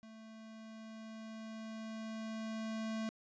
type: tone with level ramp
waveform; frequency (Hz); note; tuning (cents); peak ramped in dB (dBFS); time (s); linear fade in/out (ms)
square; 221; A3; +8; -53 to -37; 0.03-3.09; 0
effects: resampled to 16000 Hz